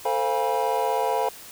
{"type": "tone cluster", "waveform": "triangle", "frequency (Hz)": [445.8, 522, 701, 816, 969], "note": ["A4", "C5", "F5", "G#5", "B5"], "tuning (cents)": [23, -4, 6, -31, -33], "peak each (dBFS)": -26, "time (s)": [0.05, 1.29], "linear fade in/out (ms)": 5, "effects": ["white hiss -43 dBFS RMS until 1.51 s"]}